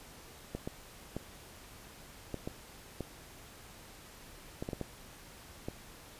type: clicks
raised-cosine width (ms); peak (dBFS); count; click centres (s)
2; -23; 11; 0.55 / 0.675 / 1.166 / 2.343 / 2.475 / 3.007 / 4.625 / 4.689 / 4.732 / 4.813 / 5.685
effects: pink hiss -53 dBFS RMS until 6.19 s + resampled to 32000 Hz